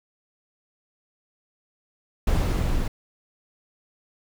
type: noise with level ramp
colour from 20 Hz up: brown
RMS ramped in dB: -20 to -25 dBFS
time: 2.27-2.88 s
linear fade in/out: 5 ms
effects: none